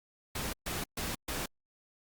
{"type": "noise bursts", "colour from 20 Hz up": "pink", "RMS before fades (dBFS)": -36, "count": 4, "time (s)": [0.35, 1.46], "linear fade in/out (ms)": 5, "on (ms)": 180, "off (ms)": 130, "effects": ["Opus 48 kbps"]}